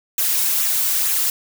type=noise with flanger; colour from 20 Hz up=blue; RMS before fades=-19 dBFS; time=0.18-1.3 s; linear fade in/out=2 ms; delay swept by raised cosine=0.2 to 2.5 ms; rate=2.2 Hz; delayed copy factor=-0.5; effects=none